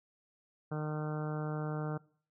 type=harmonic tone; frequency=152.6 Hz; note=D#3; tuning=33 cents flat; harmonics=1 / 2 / 3 / 4 / 5 / 6 / 7 / 8 / 9 / 10; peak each=-35 / -43 / -42 / -46 / -47 / -52 / -53 / -51 / -49 / -55 dBFS; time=0.71-1.98 s; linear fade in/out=10 ms; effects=noise-tail reverb RT60 0.5 s tail -22 dB re dry